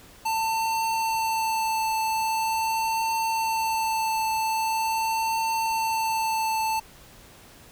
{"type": "tone with vibrato", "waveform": "square", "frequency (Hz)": 891, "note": "A5", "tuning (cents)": 22, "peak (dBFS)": -24, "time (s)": [0.25, 6.8], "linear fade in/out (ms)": 10, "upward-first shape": "triangle", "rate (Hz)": 0.43, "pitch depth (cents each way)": 16, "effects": ["pink hiss -50 dBFS RMS until 7.71 s"]}